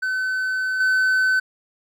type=tone with level steps; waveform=triangle; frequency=1519 Hz; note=F#6; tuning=45 cents sharp; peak=-19 / -14 dBFS; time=0.02-1.4 s; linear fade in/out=10 ms; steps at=0.8 s; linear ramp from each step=5 ms; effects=none